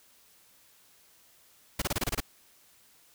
pink noise bursts, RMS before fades -29 dBFS, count 8, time 1.79-2.204 s, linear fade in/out 5 ms, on 29 ms, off 26 ms, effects white hiss -61 dBFS RMS until 3.14 s

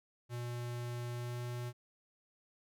square tone with pitch glide, 120.7 to 121.61 Hz, B2 to B2, -39 to -26 cents, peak -39 dBFS, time 0.29-1.73 s, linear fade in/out 50 ms, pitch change +13 cents, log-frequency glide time 1.12-1.41 s, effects none

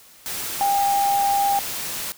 sine tone in noise, 800 Hz, G5, 35 cents sharp, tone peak -17 dBFS, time 0.61-1.59 s, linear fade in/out 0 ms, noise white, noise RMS -29 dBFS, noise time 0.26-2.12 s, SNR +9 dB, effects white hiss -49 dBFS RMS until 2.17 s

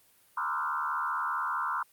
sine tone with frequency modulation, 1199 Hz, D6, 36 cents sharp, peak -28 dBFS, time 0.37-1.83 s, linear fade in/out 5 ms, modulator 75.2 Hz, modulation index 3.3, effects white hiss -63 dBFS RMS until 1.92 s + Opus 32 kbps

